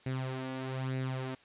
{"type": "tone with flanger", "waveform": "sawtooth", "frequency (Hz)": 130.81, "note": "C3", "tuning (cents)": 0, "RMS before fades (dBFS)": -36, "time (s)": [0.06, 1.35], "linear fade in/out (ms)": 5, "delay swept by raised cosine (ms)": [0.45, 3.55], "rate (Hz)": 1.1, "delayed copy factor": 0.6, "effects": ["white hiss -61 dBFS RMS until 1.44 s", "resampled to 8000 Hz"]}